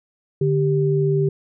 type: tone pair together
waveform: sine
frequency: 147.3 / 392.1 Hz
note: D3 / G4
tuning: +6 / 0 cents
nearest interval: octave + perfect fourth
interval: 1694 cents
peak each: -18 / -19 dBFS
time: 0.41-1.29 s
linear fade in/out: 5 ms
effects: none